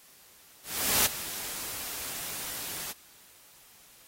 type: noise with ADSR envelope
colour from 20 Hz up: white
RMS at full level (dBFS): -23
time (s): 0.63-2.93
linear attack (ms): 430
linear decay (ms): 7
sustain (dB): -14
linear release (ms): 18
effects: white hiss -56 dBFS RMS until 4.07 s + AAC 48 kbps